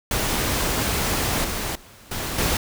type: noise with level steps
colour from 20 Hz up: pink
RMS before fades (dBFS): -23 / -27 / -47 / -28 / -22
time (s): 0.11-2.57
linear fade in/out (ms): 2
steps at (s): 1.44 / 1.75 / 2.11 / 2.38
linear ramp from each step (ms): 5
effects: none